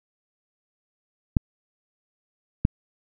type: clicks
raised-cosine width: 5 ms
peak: -5 dBFS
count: 2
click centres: 1.368 / 2.651 s
effects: none